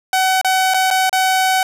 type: tone with dropouts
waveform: sawtooth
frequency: 754 Hz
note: F#5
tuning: 32 cents sharp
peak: -9 dBFS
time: 0.13-1.63 s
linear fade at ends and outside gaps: 2 ms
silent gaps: 0.414-0.446 / 0.738-0.743 / 0.904-0.91 / 1.095-1.128 s
effects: resampled to 32000 Hz + 8-bit